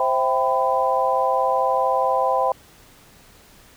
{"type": "chord", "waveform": "sine", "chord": "C major seventh", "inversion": "none", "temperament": "equal with one note detuned", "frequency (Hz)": [523.3, 659.3, 784, 1003.3], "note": ["C5", "E5", "G5", "B5"], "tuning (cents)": [0, 0, 0, 27], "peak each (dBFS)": [-22, -25, -22, -22], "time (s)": [0, 2.52], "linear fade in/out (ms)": 2, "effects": ["pink hiss -50 dBFS RMS until 3.76 s"]}